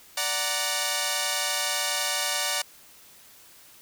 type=chord; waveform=5% pulse; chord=D augmented; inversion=none; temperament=equal with one note detuned; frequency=585.6 / 740 / 932.3 Hz; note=D5 / F#5 / A#5; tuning=-5 / 0 / 0 cents; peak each=-18 dBFS; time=0.17-2.62 s; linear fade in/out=5 ms; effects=white hiss -52 dBFS RMS until 3.81 s